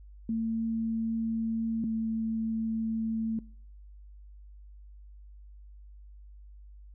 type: tone pair in turn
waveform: sine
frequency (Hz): 225.5 / 223.4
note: A3 / A3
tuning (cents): +43 / +27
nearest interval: unison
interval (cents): 16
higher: first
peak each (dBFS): -27 / -28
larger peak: first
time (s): 0.29-1.84 / 1.84-3.39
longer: neither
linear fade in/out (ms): 2
effects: noise-tail reverb RT60 0.6 s tail -24 dB re dry + added 50 Hz sine -47 dBFS peak until 6.94 s